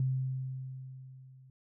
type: tone with level ramp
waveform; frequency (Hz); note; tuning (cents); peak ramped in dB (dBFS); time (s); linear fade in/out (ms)
sine; 130.81; C3; 0; -26 to -54; 0-1.5; 2
effects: none